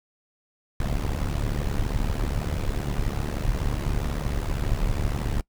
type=noise with amplitude modulation; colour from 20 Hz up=brown; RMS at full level=-22 dBFS; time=0.8-5.41 s; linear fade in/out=2 ms; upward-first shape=sine; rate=72.5 Hz; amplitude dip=85%; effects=noise-tail reverb RT60 0.1 s tail -22 dB re dry